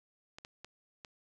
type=clicks; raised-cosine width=0.2 ms; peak=-29 dBFS; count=4; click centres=0.385 / 0.449 / 0.646 / 1.048 s; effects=none